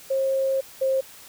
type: tone pair in turn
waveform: sine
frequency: 536 / 531.4 Hz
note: C5 / C5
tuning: +42 / +27 cents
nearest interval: unison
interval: 15 cents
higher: first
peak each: -20 / -19 dBFS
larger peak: second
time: 0.1-0.61 / 0.81-1.01 s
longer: first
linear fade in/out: 10 ms
effects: white hiss -46 dBFS RMS until 1.28 s